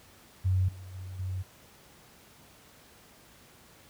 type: tone with level steps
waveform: sine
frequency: 93.1 Hz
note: F#2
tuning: 11 cents sharp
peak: -22 / -41 / -37 / -30 dBFS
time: 0.44-1.43 s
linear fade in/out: 20 ms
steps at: 0.68 / 0.94 / 1.19 s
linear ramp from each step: 5 ms
effects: pink hiss -56 dBFS RMS until 3.89 s + high-pass 60 Hz 12 dB/octave